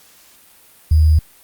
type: tone with sample-and-hold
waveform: sine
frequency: 77.78 Hz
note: D#2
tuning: in tune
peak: -8 dBFS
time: 0.91-1.19 s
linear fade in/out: 5 ms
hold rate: 4900 Hz
effects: white hiss -48 dBFS RMS until 1.43 s + Opus 48 kbps